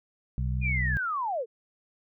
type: harmonic tone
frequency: 63.1 Hz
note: B1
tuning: 38 cents sharp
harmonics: 1 / 2 / 3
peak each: -28 / -30 / -38 dBFS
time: 0.38-0.97 s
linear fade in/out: 0 ms
type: linear sweep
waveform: sine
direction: down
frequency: 2475 to 420.3 Hz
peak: -27 dBFS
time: 0.61-1.46 s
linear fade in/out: 50 ms
effects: none